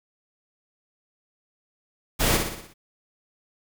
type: noise with echo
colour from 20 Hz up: pink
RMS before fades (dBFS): -22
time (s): 2.19-2.38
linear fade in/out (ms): 20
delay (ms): 60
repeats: 6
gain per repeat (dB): -5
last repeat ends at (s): 2.74
effects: none